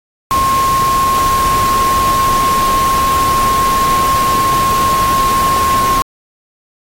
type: tone in noise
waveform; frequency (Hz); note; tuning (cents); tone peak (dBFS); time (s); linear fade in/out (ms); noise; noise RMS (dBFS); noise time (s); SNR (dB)
sine; 1072; C6; +42; -10; 0.31-6.02; 0; pink; -20; 0.31-6.02; +7
effects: AAC 48 kbps